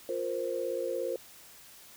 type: chord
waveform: sine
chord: F suspended fourth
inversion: none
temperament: equal with one note detuned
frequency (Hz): 351.7 / 466.2 / 523.3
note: F4 / Bb4 / C5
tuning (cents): +12 / 0 / 0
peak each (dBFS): -37 / -35 / -33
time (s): 0.09-1.16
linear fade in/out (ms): 2
effects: white hiss -53 dBFS RMS until 1.96 s